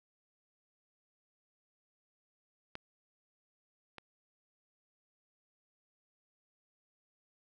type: clicks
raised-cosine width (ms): 0.3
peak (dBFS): -25 / -30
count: 2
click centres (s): 2.754 / 3.983
effects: none